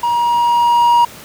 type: tone with level ramp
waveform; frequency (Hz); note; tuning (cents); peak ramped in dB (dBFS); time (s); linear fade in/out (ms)
triangle; 951; A#5; +34; -11 to -5; 0.03-1.05; 5
effects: pink hiss -35 dBFS RMS until 1.24 s + high-pass 100 Hz 12 dB/octave